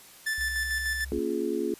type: tone with tremolo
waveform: 45% pulse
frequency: 1757 Hz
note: A6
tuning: 3 cents flat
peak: -26 dBFS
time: 0.26-1.05 s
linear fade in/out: 10 ms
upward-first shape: square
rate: 6.7 Hz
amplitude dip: 35%
type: tone with pitch glide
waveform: sine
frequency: 65.3 to 66.44 Hz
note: C2 to C2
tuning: -3 to +27 cents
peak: -36 dBFS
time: 0.38-1.19 s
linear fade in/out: 0 ms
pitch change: +30 cents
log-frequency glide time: 0.57-0.68 s
type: chord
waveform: sine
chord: Bb minor seventh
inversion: none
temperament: just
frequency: 233.1 / 279.7 / 349.6 / 419.5 Hz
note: Bb3 / Db4 / F4 / Ab4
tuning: 0 / +16 / +2 / +17 cents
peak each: -34 / -33 / -30 / -31 dBFS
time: 1.12-1.74 s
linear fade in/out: 0 ms
effects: white hiss -51 dBFS RMS until 1.79 s + resampled to 32000 Hz